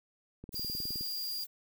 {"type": "click train", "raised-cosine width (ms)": 3, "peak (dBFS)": -32, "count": 12, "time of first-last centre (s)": [0.44, 1.01], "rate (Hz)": 19.3}
{"type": "noise", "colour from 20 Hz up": "violet", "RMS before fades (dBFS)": -43, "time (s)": [0.52, 1.47], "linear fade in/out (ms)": 20}
{"type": "tone", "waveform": "square", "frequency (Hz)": 4809, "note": "D8", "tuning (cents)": 40, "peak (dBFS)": -36, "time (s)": [0.55, 1.44], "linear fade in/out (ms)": 5}
{"effects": []}